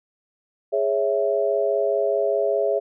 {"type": "chord", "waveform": "sine", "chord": "C# minor", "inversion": "second", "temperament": "equal", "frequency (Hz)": [415.3, 554.4, 659.3], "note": ["G#4", "C#5", "E5"], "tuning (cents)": [0, 0, 0], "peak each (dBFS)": -23, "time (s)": [0.72, 2.8], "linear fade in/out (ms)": 20, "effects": []}